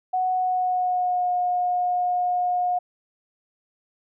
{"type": "tone with pitch glide", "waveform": "sine", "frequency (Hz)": [740, 718.9], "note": ["F#5", "F5"], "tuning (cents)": [0, 50], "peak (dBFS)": -20, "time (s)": [0.13, 2.79], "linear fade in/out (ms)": 10, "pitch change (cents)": -50, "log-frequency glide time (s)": [0.31, 1.32], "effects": []}